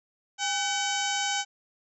harmonic tone with a mistuned harmonic, 759 Hz, F#5, 44 cents sharp, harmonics 1 / 2 / 3 / 4 / 5 / 6 / 7 / 8 / 9 / 10, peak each -31 / -33 / -36 / -33 / -39 / -41 / -39 / -36 / -37 / -40 dBFS, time 0.38-1.45 s, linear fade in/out 50 ms, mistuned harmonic 1, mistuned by +110 cents, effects none

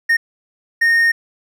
triangle tone bursts at uneven times, 1845 Hz, A#6, 18 cents flat, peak -9 dBFS, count 2, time 0.09-0.17 / 0.81-1.12 s, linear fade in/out 10 ms, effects none

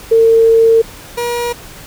sine / 30% pulse tone pair in turn, 453.5 / 478.4 Hz, A#4 / A#4, -48 / +45 cents, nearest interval minor second, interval 93 cents, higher second, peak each -5 / -13 dBFS, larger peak first, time 0.11-0.82 / 1.17-1.53 s, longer first, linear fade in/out 10 ms, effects pink hiss -34 dBFS RMS until 1.86 s

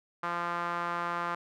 sawtooth tone with band-pass filter, 172.6 Hz, F3, 20 cents flat, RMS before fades -33 dBFS, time 0.23-1.35 s, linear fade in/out 5 ms, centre 1200 Hz, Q 2.9, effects none

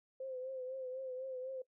sine tone with vibrato, 518 Hz, C5, 17 cents flat, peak -40 dBFS, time 0.2-1.62 s, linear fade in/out 5 ms, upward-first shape triangle, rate 4 Hz, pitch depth 57 cents each way, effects noise-tail reverb RT60 0.1 s tail -18 dB re dry

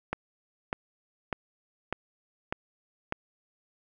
click train, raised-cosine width 0.5 ms, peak -14 dBFS, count 6, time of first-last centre 0.13-3.124 s, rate 1.67 Hz, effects none

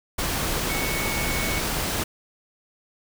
sine tone in noise, 2217 Hz, C#7, in tune, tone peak -30 dBFS, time 0.69-1.6 s, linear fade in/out 10 ms, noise pink, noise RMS -26 dBFS, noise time 0.18-2.04 s, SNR -7 dB, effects none

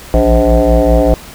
sine tone with frequency modulation, 290 Hz, D4, 22 cents flat, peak -5 dBFS, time 0.14-1.14 s, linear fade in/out 0 ms, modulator 115 Hz, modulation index 3.4, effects tanh soft clip ceiling -1 dBFS + pink hiss -33 dBFS RMS until 1.34 s

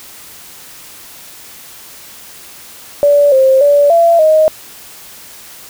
sine tone with pitch steps, 577 / 529 / 576 / 676 / 625 Hz, D5 / C5 / D5 / E5 / D#5, -31 / +19 / -34 / +43 / +8 cents, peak -5 dBFS, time 3.03-4.48 s, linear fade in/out 0 ms, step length 290 ms, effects white hiss -35 dBFS RMS until 5.69 s

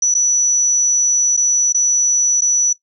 sine tone with dropouts, 5920 Hz, F#8, in tune, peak -11 dBFS, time 0.02-2.73 s, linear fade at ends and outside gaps 5 ms, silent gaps 0.142-0.149 / 1.367-1.373 / 1.725-1.745 / 2.409-2.418 s, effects noise-tail reverb RT60 0.1 s tail -17 dB re dry

